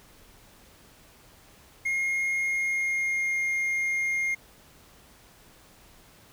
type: tone with pitch glide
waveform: triangle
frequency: 2142 to 2127 Hz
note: C7 to C7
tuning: +40 to +28 cents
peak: -23 dBFS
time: 1.85-4.35 s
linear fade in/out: 10 ms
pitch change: -12 cents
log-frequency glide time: 2.38-3.4 s
effects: pink hiss -55 dBFS RMS until 6.32 s